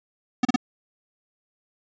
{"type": "tone bursts", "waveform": "square", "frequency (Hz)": 249.3, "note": "B3", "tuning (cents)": 16, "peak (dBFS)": -17, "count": 3, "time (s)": [0.43, 0.561], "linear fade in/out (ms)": 5, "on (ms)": 21, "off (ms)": 34, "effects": ["resampled to 16000 Hz"]}